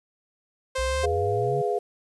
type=tone; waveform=sawtooth; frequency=523.3 Hz; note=C5; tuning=in tune; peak=-21 dBFS; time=0.75-1.06 s; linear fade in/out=10 ms
type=exponential sweep; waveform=sine; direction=up; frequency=58.2 to 146.83 Hz; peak=-28 dBFS; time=0.78-1.62 s; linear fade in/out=10 ms
type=chord; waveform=sine; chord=F diminished; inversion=first; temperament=equal; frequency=415.3 / 493.9 / 698.5 Hz; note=Ab4 / Cb5 / F5; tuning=0 / 0 / 0 cents; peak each=-25 / -29 / -28 dBFS; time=1.03-1.79 s; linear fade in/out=10 ms
effects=resampled to 24000 Hz + 9-bit